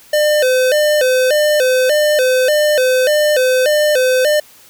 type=tone with vibrato; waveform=square; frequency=554.4 Hz; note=C#5; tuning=in tune; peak=-11 dBFS; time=0.13-4.4 s; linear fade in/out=5 ms; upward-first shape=square; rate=1.7 Hz; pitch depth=140 cents each way; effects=white hiss -44 dBFS RMS until 4.69 s